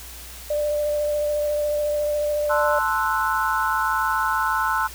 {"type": "tone with vibrato", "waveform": "sine", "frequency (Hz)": 593, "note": "D5", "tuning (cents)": 17, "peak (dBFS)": -20, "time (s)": [0.5, 2.79], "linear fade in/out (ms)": 5, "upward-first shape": "sine", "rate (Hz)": 14, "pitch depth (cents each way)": 12}
{"type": "chord", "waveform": "sine", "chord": "F# half-diminished seventh", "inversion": "first", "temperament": "equal", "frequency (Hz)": [880, 1046.5, 1318.5, 1480], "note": ["A5", "C6", "E6", "F#6"], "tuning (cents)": [0, 0, 0, 0], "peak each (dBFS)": -25, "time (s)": [2.49, 4.88], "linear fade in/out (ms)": 20}
{"effects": ["added 60 Hz sine -41 dBFS peak until 4.94 s", "white hiss -40 dBFS RMS until 4.94 s"]}